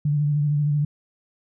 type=tone with vibrato; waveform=sine; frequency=147.1 Hz; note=D3; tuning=3 cents sharp; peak=-18 dBFS; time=0.05-0.85 s; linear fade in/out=5 ms; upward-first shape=sine; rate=13 Hz; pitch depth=36 cents each way; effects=none